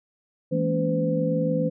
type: tone cluster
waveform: sine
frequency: 164.2 / 211 / 231.9 / 281.6 / 510 Hz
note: E3 / G#3 / A#3 / C#4 / C5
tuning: -6 / +28 / -9 / +27 / -44 cents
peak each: -25 / -31 / -31 / -29 / -25 dBFS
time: 0.51-1.7 s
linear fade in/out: 20 ms
effects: none